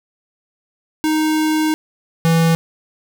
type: tone pair in turn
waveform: square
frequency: 311.1 / 164.8 Hz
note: D#4 / E3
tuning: 0 / 0 cents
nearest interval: major seventh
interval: 1100 cents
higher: first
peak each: -15 / -12 dBFS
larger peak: second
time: 1.04-1.74 / 2.25-2.55 s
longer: first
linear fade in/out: 0 ms
effects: none